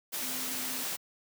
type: tone in noise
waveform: sine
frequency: 256.5 Hz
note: C4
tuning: 34 cents flat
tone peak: -44 dBFS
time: 0.21-0.84 s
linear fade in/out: 20 ms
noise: white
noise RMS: -35 dBFS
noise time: 0.12-0.97 s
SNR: -12 dB
effects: high-pass 150 Hz 12 dB/octave